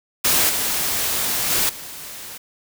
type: noise with level steps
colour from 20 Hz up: white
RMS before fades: -17 / -22 / -19 / -35 dBFS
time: 0.24-2.38 s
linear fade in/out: 10 ms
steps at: 0.49 / 1.5 / 1.69 s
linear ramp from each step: 5 ms
effects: none